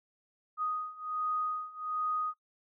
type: beating tone pair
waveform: sine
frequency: 1244.5 / 1245.8 Hz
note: D#6 / D#6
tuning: 0 / +2 cents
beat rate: 1.3 Hz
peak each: -36 / -34 dBFS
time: 0.57-2.34 s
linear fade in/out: 50 ms
effects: noise-tail reverb RT60 0.1 s tail -20 dB re dry